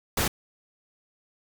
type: noise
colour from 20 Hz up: pink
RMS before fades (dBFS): -25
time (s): 0.17-0.28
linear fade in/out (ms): 5
effects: none